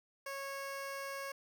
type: tone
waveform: 15% pulse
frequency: 550 Hz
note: C#5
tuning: 14 cents flat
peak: -34 dBFS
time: 0.26-1.32 s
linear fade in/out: 5 ms
effects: none